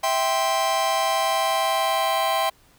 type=chord; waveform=45% pulse; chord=C major; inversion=first; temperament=just; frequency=654.1 / 784.9 / 1046.5 Hz; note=E5 / G5 / C6; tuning=-14 / +2 / 0 cents; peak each=-25 / -24 / -25 dBFS; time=0.03-2.5 s; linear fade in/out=10 ms; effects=pink hiss -57 dBFS RMS until 2.78 s